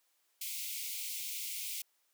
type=high-pass noise; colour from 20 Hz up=white; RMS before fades=-40 dBFS; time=0.41-1.82 s; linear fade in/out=5 ms; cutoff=2100 Hz; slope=96 dB/octave; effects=white hiss -75 dBFS RMS until 2.13 s + high-pass 400 Hz 12 dB/octave

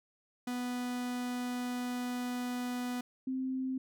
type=tone pair in turn; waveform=45% pulse / sine; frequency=246.9 / 260.9 Hz; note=B3 / C4; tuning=0 / -5 cents; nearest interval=minor second; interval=95 cents; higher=second; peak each=-34 / -32 dBFS; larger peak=second; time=0.47-3.01 / 3.27-3.78 s; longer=first; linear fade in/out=5 ms; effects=none

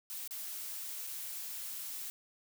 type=noise with dropouts; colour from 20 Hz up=blue; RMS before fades=-42 dBFS; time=0.1-2.1 s; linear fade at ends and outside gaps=0 ms; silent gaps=0.276-0.309 / 1.068-1.072 s; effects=none

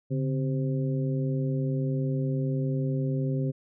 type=harmonic tone with a mistuned harmonic; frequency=130.81 Hz; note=C3; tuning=in tune; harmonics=1 / 2 / 3 / 4; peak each=-26 / -32 / -36 / -38 dBFS; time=0.1-3.52 s; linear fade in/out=20 ms; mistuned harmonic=1; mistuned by=+120 cents; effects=none

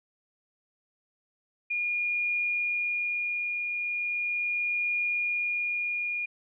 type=tone with tremolo; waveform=sine; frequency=2429 Hz; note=D#7; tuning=42 cents flat; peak=-25 dBFS; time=1.7-6.26 s; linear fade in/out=10 ms; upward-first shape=triangle; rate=0.38 Hz; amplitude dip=35%; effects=none

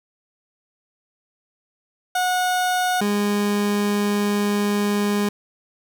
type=tone pair in turn; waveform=30% pulse; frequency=730 / 205.3 Hz; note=F#5 / G#3; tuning=-24 / -20 cents; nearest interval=octave + minor seventh; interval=2196 cents; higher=first; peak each=-16 dBFS; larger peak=neither; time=2.15-3.01 / 3.01-5.29 s; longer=second; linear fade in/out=5 ms; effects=none

